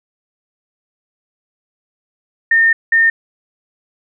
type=tone bursts at uneven times; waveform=sine; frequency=1821 Hz; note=A#6; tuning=41 cents flat; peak=-8 dBFS; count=2; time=2.51-2.73 / 2.92-3.1 s; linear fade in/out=5 ms; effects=none